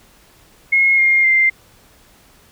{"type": "tone with pitch steps", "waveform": "sine", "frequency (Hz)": [2161, 2126, 2092], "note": ["C#7", "C7", "C7"], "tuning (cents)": [-45, 27, -1], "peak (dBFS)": -10, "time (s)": [0.72, 1.5], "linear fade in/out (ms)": 10, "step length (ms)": 260, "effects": ["pink hiss -50 dBFS RMS until 2.51 s"]}